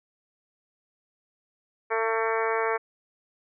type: harmonic tone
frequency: 224.5 Hz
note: A3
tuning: 35 cents sharp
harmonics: 2 / 3 / 4 / 5 / 6 / 7 / 8 / 9 / 10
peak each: -27 / -33 / -31 / -32 / -34 / -36 / -35 / -39 / -36 dBFS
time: 1.9-2.78 s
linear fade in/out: 20 ms
effects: none